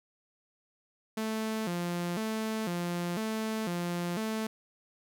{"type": "tone with vibrato", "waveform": "sawtooth", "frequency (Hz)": 195.6, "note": "G3", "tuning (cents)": -4, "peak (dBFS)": -27, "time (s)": [1.17, 4.47], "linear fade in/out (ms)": 5, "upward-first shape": "square", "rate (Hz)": 1, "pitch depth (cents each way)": 200, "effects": []}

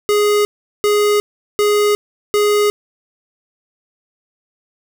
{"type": "tone bursts", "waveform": "square", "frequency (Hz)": 415.3, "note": "G#4", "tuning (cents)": 0, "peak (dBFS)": -12, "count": 4, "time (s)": [0.09, 2.7], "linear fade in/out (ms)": 0, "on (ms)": 360, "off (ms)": 390, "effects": []}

